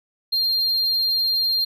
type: tone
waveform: triangle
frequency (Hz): 4196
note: C8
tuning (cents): +4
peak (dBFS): -17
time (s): 0.32-1.65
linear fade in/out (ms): 10
effects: none